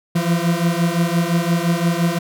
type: beating tone pair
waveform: 40% pulse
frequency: 167.6 / 173.4 Hz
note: E3 / F3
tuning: +29 / -12 cents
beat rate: 5.8 Hz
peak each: -18 dBFS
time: 0.15-2.19 s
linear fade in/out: 10 ms
effects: none